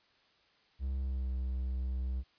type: tone with pitch glide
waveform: triangle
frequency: 66.5 to 63.94 Hz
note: C2 to C2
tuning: +29 to -39 cents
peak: -30 dBFS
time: 0.79-2.24 s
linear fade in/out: 50 ms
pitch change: -68 cents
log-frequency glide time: 0.99-1.3 s
effects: white hiss -68 dBFS RMS until 2.38 s + resampled to 11025 Hz